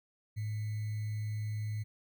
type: tone with sample-and-hold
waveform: sine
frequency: 106.9 Hz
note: A2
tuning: 49 cents flat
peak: -33 dBFS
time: 0.36-1.84 s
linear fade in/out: 20 ms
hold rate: 2100 Hz
effects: none